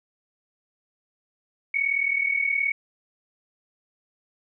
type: tone pair together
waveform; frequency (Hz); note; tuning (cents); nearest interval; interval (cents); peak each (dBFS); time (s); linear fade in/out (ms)
sine; 2217 / 2256; C#7 / C#7; 0 / +30; unison; 30; -23 / -26; 1.74-2.72; 5
effects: none